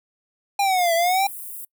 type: linear two-way sweep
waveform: square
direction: down then up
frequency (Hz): 812 to 659.3 to 800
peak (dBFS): -18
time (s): 0.59-1.27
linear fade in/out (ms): 5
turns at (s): 0.94
type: high-pass noise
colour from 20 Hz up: white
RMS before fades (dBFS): -35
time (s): 0.78-1.65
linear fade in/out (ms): 5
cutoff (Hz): 8900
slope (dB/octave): 48
effects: noise-tail reverb RT60 0.1 s tail -25 dB re dry